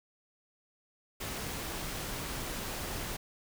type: noise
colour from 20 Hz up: pink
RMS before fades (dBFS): -38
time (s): 1.2-3.17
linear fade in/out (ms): 10
effects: none